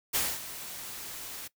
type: noise with ADSR envelope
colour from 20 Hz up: white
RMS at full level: -27 dBFS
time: 0.13-1.48 s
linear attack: 20 ms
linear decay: 240 ms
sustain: -14 dB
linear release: 11 ms
effects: noise-tail reverb RT60 0.1 s tail -19 dB re dry